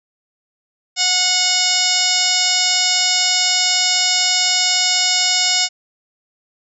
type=harmonic tone with a mistuned harmonic; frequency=731 Hz; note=F#5; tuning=21 cents flat; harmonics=1 / 2 / 3 / 4 / 5 / 6 / 7 / 8 / 9 / 10; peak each=-27 / -30 / -23 / -23 / -23 / -24 / -18 / -26 / -25 / -23 dBFS; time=0.96-5.69 s; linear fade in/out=50 ms; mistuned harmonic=8; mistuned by=-52 cents; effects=none